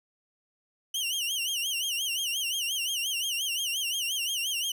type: tone with vibrato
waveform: sawtooth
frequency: 2979 Hz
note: F#7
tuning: 11 cents sharp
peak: -25 dBFS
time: 0.94-4.72 s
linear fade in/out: 5 ms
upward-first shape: sine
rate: 5.7 Hz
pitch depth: 150 cents each way
effects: none